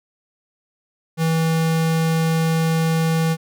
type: tone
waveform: square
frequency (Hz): 162.4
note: E3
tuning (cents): -26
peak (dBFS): -17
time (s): 1.17-3.37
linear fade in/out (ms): 50
effects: none